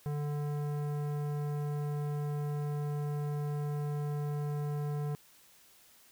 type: tone with tanh clipping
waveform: sine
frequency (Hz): 146.8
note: D3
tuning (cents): 0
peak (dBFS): -34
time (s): 0.06-5.15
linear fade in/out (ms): 0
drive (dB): 16
effects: white hiss -61 dBFS RMS until 6.11 s